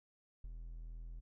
triangle tone with ADSR envelope, 41.2 Hz, E1, in tune, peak -40 dBFS, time 0.44-1.21 s, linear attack 4 ms, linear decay 31 ms, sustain -3 dB, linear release 23 ms, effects none

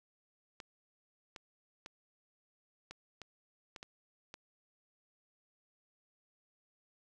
clicks, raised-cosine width 0.2 ms, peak -29 dBFS, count 8, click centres 0.602 / 1.362 / 1.861 / 2.91 / 3.217 / 3.762 / 3.829 / 4.341 s, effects none

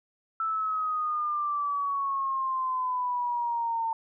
sine exponential sweep, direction down, 1325 to 901 Hz, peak -26 dBFS, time 0.4-3.93 s, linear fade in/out 2 ms, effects none

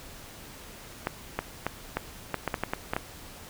clicks, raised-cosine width 0.5 ms, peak -12 dBFS, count 11, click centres 1.071 / 1.39 / 1.666 / 1.97 / 2.343 / 2.477 / 2.542 / 2.636 / 2.735 / 2.935 / 2.965 s, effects pink hiss -46 dBFS RMS until 3.49 s

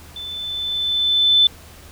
sine tone with level ramp, 3520 Hz, A7, in tune, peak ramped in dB -29 to -9 dBFS, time 0.16-1.47 s, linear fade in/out 2 ms, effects added 79 Hz sine -44 dBFS peak until 1.91 s + pink hiss -44 dBFS RMS until 1.91 s

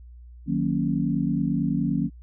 sine chord, D# minor seventh, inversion none, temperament equal, 155.56 / 185 / 233.1 / 277.2 Hz, D#3 / F#3 / A#3 / C#4, 0 / 0 / 0 / 0 cents, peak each -27 dBFS, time 0.46-2.1 s, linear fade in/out 50 ms, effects added 60 Hz sine -42 dBFS peak until 2.22 s

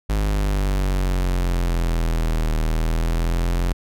45% pulse exponential two-way sweep, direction down then up, 51.91 to 38.98 to 44.2 Hz, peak -18 dBFS, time 0.09-3.73 s, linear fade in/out 10 ms, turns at 2.54 s, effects none

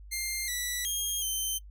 10% pulse tone with pitch steps, 2107 / 1961 / 3239 / 3095 Hz, C7 / B6 / G#7 / G7, +12 / -13 / -44 / -23 cents, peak -22 dBFS, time 0.11-1.59 s, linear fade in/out 20 ms, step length 370 ms, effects noise-tail reverb RT60 0.1 s tail -21 dB re dry + added 50 Hz sine -45 dBFS peak until 1.7 s

